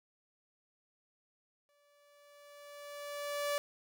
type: tone with exponential growth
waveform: sawtooth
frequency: 579 Hz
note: D5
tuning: 25 cents flat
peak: -27 dBFS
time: 1.69-3.58 s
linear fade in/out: 0 ms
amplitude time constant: 410 ms
effects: none